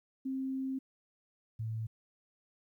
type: tone pair in turn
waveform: sine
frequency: 265.1 / 111.46 Hz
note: C4 / A2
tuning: +23 / +23 cents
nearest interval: octave + minor third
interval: 1500 cents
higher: first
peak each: -33 / -34 dBFS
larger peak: first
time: 0.25-0.79 / 1.59-1.87 s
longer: first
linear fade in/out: 10 ms
effects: 12-bit